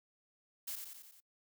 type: noise with echo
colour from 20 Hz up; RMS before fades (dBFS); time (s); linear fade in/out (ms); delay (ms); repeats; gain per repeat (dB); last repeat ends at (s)
blue; -41; 0.67-0.76; 10; 89; 5; -4; 1.205
effects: noise-tail reverb RT60 0.1 s tail -25 dB re dry